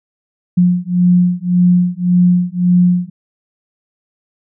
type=beating tone pair; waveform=sine; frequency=177.4 / 179.2 Hz; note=F3 / F3; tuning=+27 / +45 cents; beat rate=1.8 Hz; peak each=-12 dBFS; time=0.57-3.1 s; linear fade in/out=10 ms; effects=none